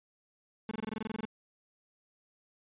35% pulse tone bursts, 218.2 Hz, A3, 14 cents flat, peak -32 dBFS, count 13, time 0.69-1.253 s, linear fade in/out 2 ms, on 23 ms, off 22 ms, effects resampled to 8000 Hz

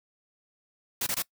white noise bursts, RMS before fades -29 dBFS, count 3, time 1.01-1.223 s, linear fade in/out 5 ms, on 57 ms, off 21 ms, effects noise-tail reverb RT60 0.1 s tail -22 dB re dry

